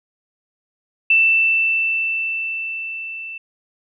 sine tone with level ramp, 2664 Hz, E7, 18 cents sharp, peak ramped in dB -10 to -29 dBFS, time 1.1-3.38 s, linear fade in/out 5 ms, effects none

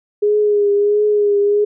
sine tone with vibrato, 413.1 Hz, G#4, 9 cents flat, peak -11 dBFS, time 0.22-1.65 s, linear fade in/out 10 ms, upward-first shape triangle, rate 1.5 Hz, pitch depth 38 cents each way, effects none

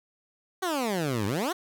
15% pulse exponential two-way sweep, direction down then up, 389.3 to 95.4 to 389.3 Hz, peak -20 dBFS, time 0.62-1.53 s, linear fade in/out 10 ms, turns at 1.26 s, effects none

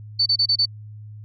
sine tone bursts, 4519 Hz, C#8, 33 cents sharp, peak -15 dBFS, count 5, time 0.19-0.657 s, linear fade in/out 10 ms, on 71 ms, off 28 ms, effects added 106 Hz sine -36 dBFS peak until 1.24 s

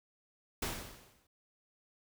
pink noise with exponential decay, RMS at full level -34 dBFS, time 0.62-1.27 s, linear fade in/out 5 ms, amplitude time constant 140 ms, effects none

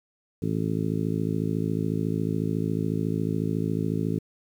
harmonic tone, 54 Hz, A1, 32 cents flat, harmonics 2 / 3 / 4 / 5 / 6 / 7 / 8, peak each -31 / -28 / -32 / -31 / -36 / -35 / -36 dBFS, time 0.42-4.19 s, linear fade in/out 5 ms, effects 9-bit

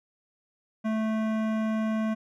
sine tone with hard clipping, 219.2 Hz, A3, 6 cents flat, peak -27 dBFS, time 0.84-2.15 s, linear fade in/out 20 ms, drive 16 dB, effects none

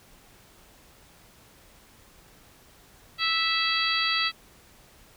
harmonic tone, 657 Hz, E5, 6 cents flat, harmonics 2 / 3 / 4 / 5 / 6 / 7, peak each -30 / -30 / -30 / -30 / -30 / -30 dBFS, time 3.18-4.32 s, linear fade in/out 50 ms, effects pink hiss -55 dBFS RMS until 5.16 s

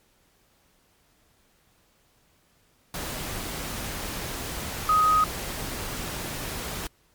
sine tone in noise, 1254 Hz, D#6, 13 cents sharp, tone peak -17 dBFS, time 4.89-5.24 s, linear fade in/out 2 ms, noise pink, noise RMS -33 dBFS, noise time 2.94-6.87 s, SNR +13 dB, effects pink hiss -64 dBFS RMS until 7.14 s + MP3 96 kbps

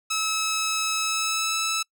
10% pulse tone with pitch glide, 1296 to 1310.3 Hz, E6 to E6, -30 to -11 cents, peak -15 dBFS, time 0.1-1.83 s, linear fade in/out 10 ms, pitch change +19 cents, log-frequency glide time 0.99-1.58 s, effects noise-tail reverb RT60 0.1 s tail -26 dB re dry

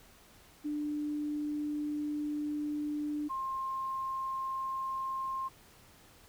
sine tone pair in turn, 297 / 1060.8 Hz, D4 / C6, +20 / +23 cents, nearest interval octave + minor seventh, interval 2203 cents, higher second, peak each -32 / -33 dBFS, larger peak first, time 0.64-3.29 / 3.29-5.49 s, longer first, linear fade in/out 20 ms, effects pink hiss -59 dBFS RMS until 6.28 s

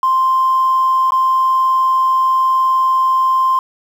triangle tone with dropouts, 1046.5 Hz, C6, in tune, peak -7 dBFS, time 0.03-3.59 s, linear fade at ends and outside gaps 2 ms, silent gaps 1.107-1.12 s, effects tanh soft clip ceiling -8 dBFS + 7-bit

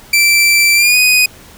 sawtooth tone with pitch glide, 2339 to 2492 Hz, D7 to D#7, -8 to +2 cents, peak -4 dBFS, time 0.13-1.26 s, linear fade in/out 5 ms, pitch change +110 cents, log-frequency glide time 0.75-0.98 s, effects pink hiss -39 dBFS RMS until 1.57 s

